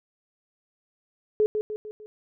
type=tone with echo; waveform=sine; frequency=426.4 Hz; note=G#4; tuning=46 cents sharp; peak=-17 dBFS; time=1.4-1.46 s; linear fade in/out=0 ms; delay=150 ms; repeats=4; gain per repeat=-6 dB; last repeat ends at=2.06 s; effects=none